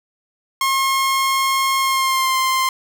sawtooth tone with pitch glide, 1075 to 1048.6 Hz, C6 to C6, +47 to +3 cents, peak -12 dBFS, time 0.61-2.69 s, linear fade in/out 2 ms, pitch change -44 cents, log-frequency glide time 1.79-2.35 s, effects none

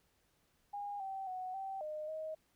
sine tone with pitch steps, 814 / 773 / 741 / 774 / 612 / 629 Hz, G#5 / G5 / F#5 / G5 / D#5 / D#5, -35 / -24 / +2 / -22 / -29 / +19 cents, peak -39 dBFS, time 0.73-2.35 s, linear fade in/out 10 ms, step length 270 ms, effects pink hiss -75 dBFS RMS until 2.55 s

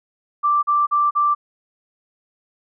sine tone bursts, 1174.7 Hz, D6, in tune, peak -14 dBFS, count 4, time 0.43-1.35 s, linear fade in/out 20 ms, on 200 ms, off 40 ms, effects none

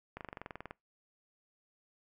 slowing click train, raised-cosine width 0.5 ms, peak -27 dBFS, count 13, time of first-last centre 0.17-0.709 s, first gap 38 ms, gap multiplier 1.03, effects noise-tail reverb RT60 0.2 s tail -24 dB re dry

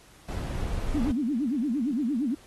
brown noise, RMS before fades -30 dBFS, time 0.28-1.12 s, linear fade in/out 10 ms
sine tone with vibrato, 260 Hz, C4, 11 cents flat, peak -24 dBFS, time 0.94-2.35 s, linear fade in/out 10 ms, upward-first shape sine, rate 8.7 Hz, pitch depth 280 cents each way
effects pink hiss -55 dBFS RMS until 2.46 s + AAC 32 kbps

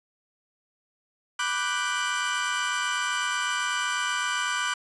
30% pulse chord, G major seventh, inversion first, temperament equal, 987.8 / 1174.7 / 1480 / 1568 Hz, B5 / D6 / F#6 / G6, 0 / 0 / 0 / 0 cents, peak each -31 / -28 / -26 / -31 dBFS, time 1.39-4.74 s, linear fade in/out 5 ms, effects resampled to 22050 Hz

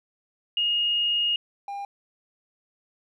sine / triangle tone pair in turn, 2858 / 802 Hz, F7 / G5, +39 / +39 cents, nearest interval octave + minor seventh, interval 2200 cents, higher first, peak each -21 / -29 dBFS, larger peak first, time 0.57-1.36 / 1.68-1.85 s, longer first, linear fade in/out 2 ms, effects none

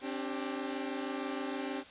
sawtooth chord, C suspended second, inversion none, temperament equal with one note detuned, 267.3 / 293.7 / 392 Hz, C4 / D4 / G4, +37 / 0 / 0 cents, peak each -34 / -36 / -37 dBFS, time 0.01-1.84 s, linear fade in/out 50 ms, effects white hiss -52 dBFS RMS until 1.9 s + resampled to 8000 Hz

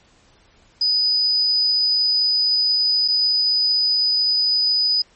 sine tone with dropouts, 4978 Hz, D#8, in tune, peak -15 dBFS, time 0.81-5.02 s, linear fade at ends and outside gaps 5 ms, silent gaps 3.079-3.083 s, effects pink hiss -55 dBFS RMS until 5.15 s + MP3 32 kbps

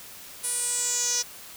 sawtooth tone with band-pass filter sweep, 486.6 Hz, B4, 26 cents flat, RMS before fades -27 dBFS, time 0.43-1.23 s, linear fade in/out 20 ms, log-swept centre 10000 to 5800 Hz, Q 6.2, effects white hiss -44 dBFS RMS until 1.56 s

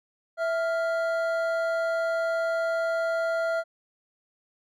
triangle tone pair together, 659.4 / 1396 Hz, E5 / F6, 0 / -1 cents, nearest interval octave + minor second, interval 1299 cents, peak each -23 / -29 dBFS, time 0.37-3.64 s, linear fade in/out 50 ms, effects none

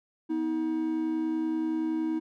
triangle tone pair together, 247.5 / 318.1 Hz, B3 / D#4, +4 / +38 cents, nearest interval major third, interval 434 cents, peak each -33 / -25 dBFS, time 0.29-2.2 s, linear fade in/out 20 ms, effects none

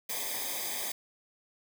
white noise with comb filter, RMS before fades -35 dBFS, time 0.09-0.92 s, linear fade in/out 5 ms, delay 0.71 ms, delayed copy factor -1, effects none

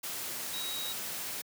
sine tone in noise, 3820 Hz, A#7, 42 cents sharp, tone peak -37 dBFS, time 0.53-0.93 s, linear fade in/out 10 ms, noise white, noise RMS -38 dBFS, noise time 0.03-1.42 s, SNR -2 dB, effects high-pass 100 Hz 12 dB/octave

